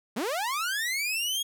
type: linear sweep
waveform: sawtooth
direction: up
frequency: 186.9 to 3322 Hz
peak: -24 dBFS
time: 0.16-1.43 s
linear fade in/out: 10 ms
effects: none